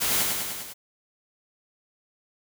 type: noise with echo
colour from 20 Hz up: white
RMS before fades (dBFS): -25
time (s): 0-0.24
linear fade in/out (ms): 20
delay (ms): 100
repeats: 5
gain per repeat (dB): -3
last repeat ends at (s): 0.74
effects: none